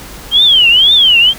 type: tone with vibrato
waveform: sine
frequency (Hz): 3136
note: G7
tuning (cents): 0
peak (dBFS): -4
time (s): 0.31-1.34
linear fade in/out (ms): 50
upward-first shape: triangle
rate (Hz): 2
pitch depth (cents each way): 270
effects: added 50 Hz sine -38 dBFS peak until 1.38 s + pink hiss -31 dBFS RMS until 1.38 s